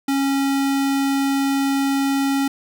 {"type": "tone", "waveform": "square", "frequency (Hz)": 274.9, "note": "C#4", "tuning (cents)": -14, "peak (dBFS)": -18, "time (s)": [0.08, 2.48], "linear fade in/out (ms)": 5, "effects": []}